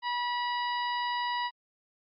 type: harmonic tone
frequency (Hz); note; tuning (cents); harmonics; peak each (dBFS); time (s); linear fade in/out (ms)
971; B5; -30; 1 / 2 / 3 / 4 / 5; -30 / -36 / -40 / -42 / -44; 0.02-1.51; 50
effects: Opus 48 kbps